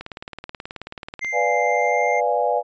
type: click train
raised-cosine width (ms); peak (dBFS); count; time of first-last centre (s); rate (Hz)
0.3; -17; 24; 0.01-1.247; 18.6
type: tone with pitch glide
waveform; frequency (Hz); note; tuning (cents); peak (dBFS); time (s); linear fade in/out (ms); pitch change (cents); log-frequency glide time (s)
triangle; 2092 to 2107; C7 to C7; -1 to +12; -22; 1.21-2.21; 20; +13; 1.64-2.03
type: chord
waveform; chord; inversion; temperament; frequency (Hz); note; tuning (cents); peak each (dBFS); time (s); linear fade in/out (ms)
sine; B diminished seventh; none; equal; 493.9 / 587.3 / 698.5 / 830.6; B4 / D5 / F5 / Ab5; 0 / 0 / 0 / 0; -23; 1.32-2.63; 50
effects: resampled to 16000 Hz